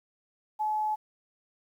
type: tone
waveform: sine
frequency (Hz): 856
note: A5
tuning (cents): -48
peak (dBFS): -26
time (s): 0.59-0.96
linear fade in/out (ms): 20
effects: 10-bit